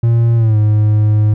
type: tone with pitch glide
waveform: triangle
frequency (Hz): 116.54 to 106.25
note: A#2 to G#2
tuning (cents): 0 to +40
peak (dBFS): -6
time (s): 0.03-1.34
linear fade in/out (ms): 5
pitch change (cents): -160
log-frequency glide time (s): 0.36-0.57
effects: none